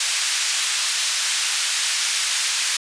white band-pass noise, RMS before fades -22 dBFS, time 0-2.77 s, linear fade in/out 5 ms, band 1700 to 7300 Hz, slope 12 dB/octave, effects resampled to 22050 Hz

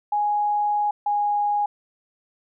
sine tone pair in turn, 830.6 / 825.3 Hz, G#5 / G#5, 0 / -11 cents, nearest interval unison, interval 11 cents, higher first, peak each -19 dBFS, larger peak neither, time 0.12-0.91 / 1.06-1.66 s, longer first, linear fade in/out 5 ms, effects none

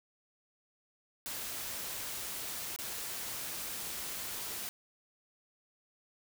white noise with dropouts, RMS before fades -40 dBFS, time 1.26-4.69 s, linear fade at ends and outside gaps 0 ms, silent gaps 2.762-2.788 s, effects none

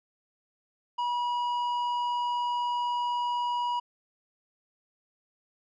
sine tone with tanh clipping, 968 Hz, B5, 35 cents flat, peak -28 dBFS, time 0.98-3.8 s, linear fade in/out 10 ms, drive 8 dB, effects none

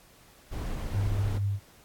brown noise, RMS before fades -33 dBFS, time 0.51-1.39 s, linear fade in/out 20 ms
sine tone with tremolo, 100 Hz, G2, 35 cents sharp, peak -24 dBFS, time 0.92-1.6 s, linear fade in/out 50 ms, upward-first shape triangle, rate 4.2 Hz, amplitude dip 40%
effects pink hiss -57 dBFS RMS until 1.84 s + AAC 64 kbps

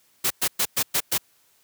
white noise bursts, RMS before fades -22 dBFS, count 6, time 0.24-1.18 s, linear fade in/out 10 ms, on 65 ms, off 110 ms, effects white hiss -62 dBFS RMS until 1.63 s + high-pass 60 Hz 12 dB/octave

